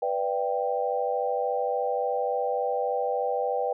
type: chord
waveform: sine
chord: G dominant seventh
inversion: first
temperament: equal with one note detuned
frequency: 493.9 / 587.3 / 680.5 / 784 Hz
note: B4 / D5 / F5 / G5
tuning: 0 / 0 / -45 / 0 cents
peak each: -28 / -31 / -34 / -29 dBFS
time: 0.02-3.73 s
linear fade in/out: 5 ms
effects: none